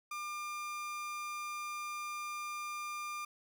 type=tone; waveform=30% pulse; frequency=1200 Hz; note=D6; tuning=37 cents sharp; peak=-36 dBFS; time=0.11-3.25 s; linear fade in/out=5 ms; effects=none